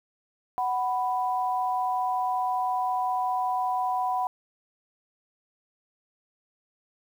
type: tone pair together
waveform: sine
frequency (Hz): 745 / 990.4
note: F#5 / B5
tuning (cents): +12 / +5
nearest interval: perfect fourth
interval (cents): 493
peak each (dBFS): -26 / -28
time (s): 0.58-4.27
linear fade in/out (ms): 0
effects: 9-bit